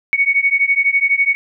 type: beating tone pair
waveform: sine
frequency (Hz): 2222 / 2234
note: C#7 / C#7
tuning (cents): +4 / +13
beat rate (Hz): 12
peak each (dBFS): -15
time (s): 0.13-1.35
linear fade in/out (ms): 0
effects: none